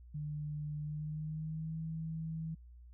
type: tone with pitch glide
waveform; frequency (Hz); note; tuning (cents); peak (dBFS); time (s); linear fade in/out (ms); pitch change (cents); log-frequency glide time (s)
sine; 150 to 160.77; D3 to E3; +37 to -43; -37; 0.14-2.55; 10; +120; 0.81-1.78
effects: added 60 Hz sine -52 dBFS peak until 2.93 s